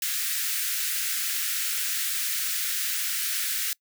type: high-pass noise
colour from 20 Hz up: white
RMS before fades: -28 dBFS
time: 0.02-3.73 s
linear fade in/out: 2 ms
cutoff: 1400 Hz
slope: 48 dB/octave
effects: noise-tail reverb RT60 0.1 s tail -24 dB re dry